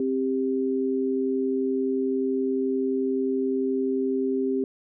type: tone pair together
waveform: sine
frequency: 263.8 / 395.3 Hz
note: C4 / G4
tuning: +14 / +15 cents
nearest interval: perfect fifth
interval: 701 cents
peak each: -25 dBFS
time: 0-4.64 s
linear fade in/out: 2 ms
effects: none